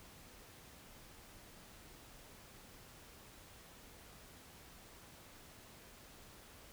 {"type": "silence", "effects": ["pink hiss -58 dBFS RMS until 6.72 s"]}